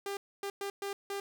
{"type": "tone bursts at uneven times", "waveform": "sawtooth", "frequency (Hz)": 398.7, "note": "G4", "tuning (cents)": 29, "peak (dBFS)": -31, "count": 5, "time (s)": [[0.06, 0.17], [0.43, 0.5], [0.61, 0.7], [0.82, 0.93], [1.1, 1.2]], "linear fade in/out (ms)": 2, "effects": []}